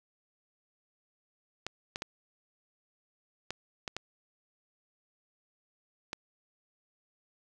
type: clicks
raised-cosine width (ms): 0.2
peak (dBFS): -18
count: 7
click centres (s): 1.666 / 1.959 / 2.021 / 3.506 / 3.878 / 3.966 / 6.131
effects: none